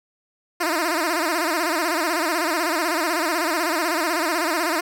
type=tone with vibrato; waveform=10% pulse; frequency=329 Hz; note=E4; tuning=3 cents flat; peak=-12 dBFS; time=0.6-4.81 s; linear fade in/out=10 ms; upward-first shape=sine; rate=16 Hz; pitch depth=140 cents each way; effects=none